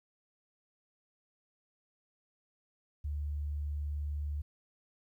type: tone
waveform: sine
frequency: 73.42 Hz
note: D2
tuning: in tune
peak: -33 dBFS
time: 3.04-4.42 s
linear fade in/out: 10 ms
effects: 12-bit